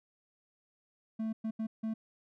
triangle tone bursts at uneven times, 221.3 Hz, A3, 10 cents sharp, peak -30 dBFS, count 4, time 1.19-1.33 / 1.44-1.51 / 1.59-1.67 / 1.83-1.94 s, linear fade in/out 10 ms, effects none

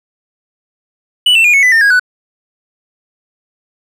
triangle tone with pitch steps, 2960 / 2683 / 2432 / 2205 / 1998.5 / 1811.6 / 1642.2 / 1488.6 Hz, F#7 / E7 / D#7 / C#7 / B6 / A#6 / G#6 / F#6, 0 / +30 / -40 / -10 / +20 / -50 / -20 / +10 cents, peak -4 dBFS, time 1.26-1.996 s, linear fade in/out 5 ms, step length 92 ms, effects none

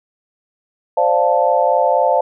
sine chord, D minor seventh, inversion third, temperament equal, 523.3 / 587.3 / 698.5 / 880 Hz, C5 / D5 / F5 / A5, 0 / 0 / 0 / 0 cents, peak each -17 dBFS, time 0.97-2.21 s, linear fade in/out 5 ms, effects none

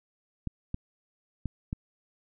clicks, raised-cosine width 5 ms, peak -19 dBFS, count 4, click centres 0.473 / 0.744 / 1.457 / 1.729 s, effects none

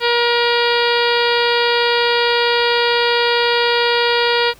harmonic tone, 475.5 Hz, A#4, 34 cents sharp, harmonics 1 / 2 / 3 / 4 / 5 / 6 / 7 / 8 / 9 / 10, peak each -17 / -20 / -22 / -23 / -24 / -25 / -25 / -26 / -27 / -27 dBFS, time 0-4.54 s, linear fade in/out 50 ms, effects pink hiss -47 dBFS RMS until 4.59 s

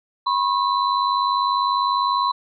sine tone cluster, 985 / 1085 / 4005 Hz, B5 / C#6 / B7, -5 / -37 / +23 cents, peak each -21 / -20 / -28 dBFS, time 0.26-2.32 s, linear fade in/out 10 ms, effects none

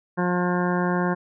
harmonic tone, 178.3 Hz, F3, 36 cents sharp, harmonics 1 / 2 / 3 / 4 / 5 / 6 / 8 / 9 / 10, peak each -23 / -27 / -31 / -32 / -32 / -31 / -34 / -33 / -39 dBFS, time 0.17-1.15 s, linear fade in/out 20 ms, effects none

